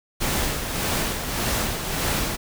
pink noise with tremolo, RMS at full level -23 dBFS, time 0.2-2.37 s, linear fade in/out 20 ms, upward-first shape sine, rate 1.7 Hz, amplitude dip 50%, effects none

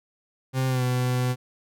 40% pulse tone with pitch glide, 130.81 to 125.48 Hz, C3 to B2, 0 to +28 cents, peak -21 dBFS, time 0.53-1.36 s, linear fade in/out 50 ms, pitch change -72 cents, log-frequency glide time 0.68-0.83 s, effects none

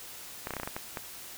clicks, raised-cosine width 0.5 ms, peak -19 dBFS, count 9, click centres 0.471 / 0.507 / 0.537 / 0.567 / 0.599 / 0.633 / 0.675 / 0.765 / 0.972 s, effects white hiss -45 dBFS RMS until 1.37 s

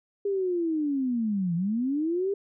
sine linear two-way sweep, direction down then up, 406.9 to 164.81 to 406.9 Hz, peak -24 dBFS, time 0.25-2.34 s, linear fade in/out 5 ms, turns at 1.55 s, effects none

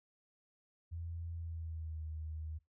sine tone with pitch glide, 84 to 78.37 Hz, E2 to D#2, +33 to +13 cents, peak -40 dBFS, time 0.91-2.59 s, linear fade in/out 20 ms, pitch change -120 cents, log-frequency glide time 1.34-2.03 s, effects noise-tail reverb RT60 0.2 s tail -21 dB re dry

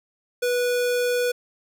square tone, 490 Hz, B4, 14 cents flat, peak -21 dBFS, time 0.42-1.32 s, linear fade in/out 10 ms, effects none

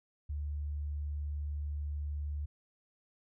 sine tone, 73.42 Hz, D2, in tune, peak -34 dBFS, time 0.29-2.46 s, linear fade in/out 10 ms, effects none

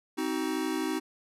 square chord, C diminished, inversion none, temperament just, 261.6 / 314 / 376.7 Hz, C4 / Eb4 / Gb4, 0 / +16 / +31 cents, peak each -35 / -32 / -35 dBFS, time 0.17-1 s, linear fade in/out 20 ms, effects resampled to 32000 Hz

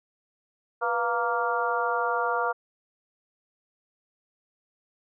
harmonic tone with a mistuned harmonic, 233.1 Hz, A#3, in tune, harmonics 2 / 3 / 4 / 5 / 6, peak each -30 / -30 / -30 / -30 / -30 dBFS, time 0.81-2.53 s, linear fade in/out 20 ms, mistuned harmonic 2, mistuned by +79 cents, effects none

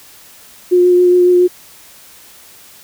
sine tone with vibrato, 357.9 Hz, F4, 42 cents sharp, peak -6 dBFS, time 0.71-1.48 s, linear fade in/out 20 ms, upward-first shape triangle, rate 7.2 Hz, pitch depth 15 cents each way, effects white hiss -41 dBFS RMS until 2.83 s

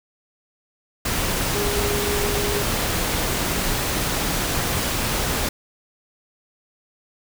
sine tone in noise, 409.6 Hz, G#4, 24 cents flat, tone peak -25 dBFS, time 1.55-2.62 s, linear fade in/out 5 ms, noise pink, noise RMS -23 dBFS, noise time 1.05-5.49 s, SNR -5 dB, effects none

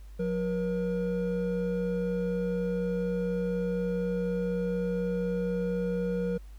triangle tone pair together, 180.3 / 476.8 Hz, F#3 / A#4, -45 / +39 cents, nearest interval octave + perfect fourth, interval 1684 cents, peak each -28 dBFS, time 0.19-6.38 s, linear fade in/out 10 ms, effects added 50 Hz sine -43 dBFS peak until 6.58 s + pink hiss -63 dBFS RMS until 6.58 s

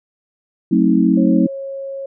sine chord, F# diminished seventh, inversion none, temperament just, 185 / 222 / 266.4 / 319.7 Hz, F#3 / A3 / C4 / Eb4, 0 / +16 / +31 / +47 cents, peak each -16 dBFS, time 0.71-1.47 s, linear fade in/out 10 ms
sine tone with pitch glide, 539 to 545.6 Hz, C#5 to C#5, -49 to -28 cents, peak -24 dBFS, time 1.17-2.06 s, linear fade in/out 5 ms, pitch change +21 cents, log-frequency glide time 1.31-1.44 s
effects none

